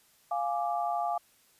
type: chord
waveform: sine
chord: D diminished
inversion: first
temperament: equal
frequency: 698.5 / 830.6 / 1174.7 Hz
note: F5 / Ab5 / D6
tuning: 0 / 0 / 0 cents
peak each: -30 / -33 / -36 dBFS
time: 0.31-1.18 s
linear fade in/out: 5 ms
effects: white hiss -64 dBFS RMS until 1.59 s + resampled to 32000 Hz